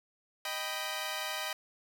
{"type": "chord", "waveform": "10% pulse", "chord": "Eb augmented", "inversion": "none", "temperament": "equal", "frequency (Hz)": [622.3, 784, 987.8], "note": ["Eb5", "G5", "B5"], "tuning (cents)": [0, 0, 0], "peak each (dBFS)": [-30, -31, -31], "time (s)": [0.45, 1.53], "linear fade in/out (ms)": 2, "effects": []}